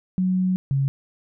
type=tone pair in turn; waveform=sine; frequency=185 / 137.06 Hz; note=F#3 / C#3; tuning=0 / -19 cents; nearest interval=perfect fourth; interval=519 cents; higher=first; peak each=-18 dBFS; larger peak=neither; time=0.18-0.56 / 0.71-0.88 s; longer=first; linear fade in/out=0 ms; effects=none